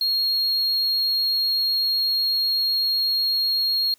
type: tone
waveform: triangle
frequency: 4273 Hz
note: C8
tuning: 36 cents sharp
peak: -18 dBFS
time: 0.01-3.94 s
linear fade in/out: 2 ms
effects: white hiss -60 dBFS RMS until 3.98 s